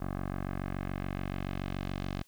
10% pulse tone with low-pass filter sweep, 47 Hz, F#1, 28 cents sharp, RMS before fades -36 dBFS, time 0-2.23 s, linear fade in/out 10 ms, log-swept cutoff 1300 to 4400 Hz, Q 1.2, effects white hiss -65 dBFS RMS until 2.27 s

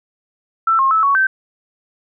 sine tone with pitch steps, 1332 / 1074 / 1306 / 1116 / 1550 Hz, E6 / C6 / E6 / C#6 / G6, +18 / +45 / -17 / +11 / -20 cents, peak -11 dBFS, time 0.67-1.27 s, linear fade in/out 5 ms, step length 120 ms, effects none

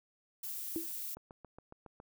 violet noise, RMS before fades -41 dBFS, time 0.43-1.15 s, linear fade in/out 5 ms
sine tone with exponential decay, 329.6 Hz, E4, in tune, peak -30 dBFS, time 0.76-0.91 s, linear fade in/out 0 ms, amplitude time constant 31 ms
click train, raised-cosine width 1 ms, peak -36 dBFS, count 7, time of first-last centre 1.17-2.001 s, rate 7.22 Hz
effects none

